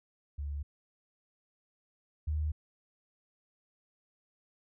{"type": "tone pair in turn", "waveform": "sine", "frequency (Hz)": [71.9, 76.35], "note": ["D2", "D#2"], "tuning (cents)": [-36, -32], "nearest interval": "minor second", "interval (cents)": 104, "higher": "second", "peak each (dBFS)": [-34, -29], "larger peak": "second", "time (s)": [[0.38, 0.63], [2.27, 2.52]], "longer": "neither", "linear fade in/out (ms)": 10, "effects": []}